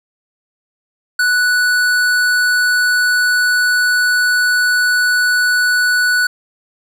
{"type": "tone with tanh clipping", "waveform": "sine", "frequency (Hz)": 1480, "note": "F#6", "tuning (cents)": 0, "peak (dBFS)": -13, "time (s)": [1.19, 6.27], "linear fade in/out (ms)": 5, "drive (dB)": 17, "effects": []}